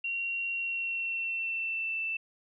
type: tone with pitch glide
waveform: sine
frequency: 2748 to 2661 Hz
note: F7 to E7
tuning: -29 to +16 cents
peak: -30 dBFS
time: 0.04-2.17 s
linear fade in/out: 5 ms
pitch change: -55 cents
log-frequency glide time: 0.53-2 s
effects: none